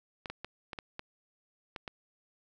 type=clicks; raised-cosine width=0.3 ms; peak=-23 dBFS; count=8; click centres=0.258 / 0.3 / 0.446 / 0.732 / 0.788 / 0.994 / 1.762 / 1.878 s; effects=none